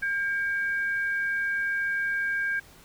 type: tone pair together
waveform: sine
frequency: 1603 / 2267 Hz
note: G6 / C#7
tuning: +38 / +38 cents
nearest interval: tritone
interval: 600 cents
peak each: -25 / -37 dBFS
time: 0.02-2.6 s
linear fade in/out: 10 ms
effects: pink hiss -53 dBFS RMS until 2.84 s